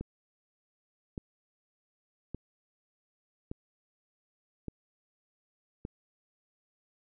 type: click train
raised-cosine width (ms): 3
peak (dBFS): -24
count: 6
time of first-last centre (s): 0.01-5.851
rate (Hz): 0.856
effects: none